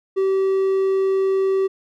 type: tone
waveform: triangle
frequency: 385 Hz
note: G4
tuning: 31 cents flat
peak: -14 dBFS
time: 0.16-1.68 s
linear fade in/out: 20 ms
effects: none